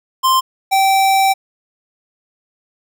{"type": "tone pair in turn", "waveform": "square", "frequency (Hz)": [1046.5, 775.7], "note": ["C6", "G5"], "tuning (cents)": [0, -18], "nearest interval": "perfect fourth", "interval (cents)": 518, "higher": "first", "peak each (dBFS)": -11, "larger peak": "neither", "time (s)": [[0.23, 0.41], [0.71, 1.34]], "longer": "second", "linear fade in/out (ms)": 20, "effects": []}